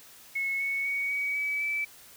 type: tone with pitch steps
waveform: sine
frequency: 2189 / 2213 / 2238 / 2262 / 2287 / 2312 Hz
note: C#7 / C#7 / C#7 / C#7 / D7 / D7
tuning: -22 / -3 / +16 / +34 / -47 / -28 cents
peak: -27 dBFS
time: 0.35-1.85 s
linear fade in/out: 10 ms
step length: 250 ms
effects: white hiss -52 dBFS RMS until 2.16 s